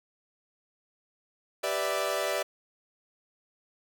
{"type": "chord", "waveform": "sawtooth", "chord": "E minor seventh", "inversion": "first", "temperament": "equal", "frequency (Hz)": [392, 493.9, 587.3, 659.3], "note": ["G4", "B4", "D5", "E5"], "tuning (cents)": [0, 0, 0, 0], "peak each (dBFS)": [-32, -32, -27, -29], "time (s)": [1.63, 2.43], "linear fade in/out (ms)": 10, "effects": []}